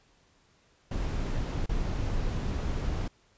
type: noise with dropouts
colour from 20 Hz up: brown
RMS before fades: -30 dBFS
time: 0.91-3.08 s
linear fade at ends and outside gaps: 5 ms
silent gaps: 1.661-1.692 s
effects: pink hiss -65 dBFS RMS until 3.37 s + resampled to 16000 Hz